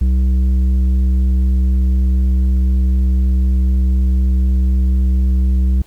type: tone with tanh clipping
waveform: triangle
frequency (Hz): 64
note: C2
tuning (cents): -38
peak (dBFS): -12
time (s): 0.01-5.82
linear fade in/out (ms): 5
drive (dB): 12
effects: pink hiss -50 dBFS RMS until 5.86 s